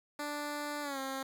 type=tone with pitch glide; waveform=10% pulse; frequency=293.7 to 267.8 Hz; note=D4 to C4; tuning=0 to +40 cents; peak=-28 dBFS; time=0.19-1.23 s; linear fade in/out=5 ms; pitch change=-160 cents; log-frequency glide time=0.82-0.99 s; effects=11-bit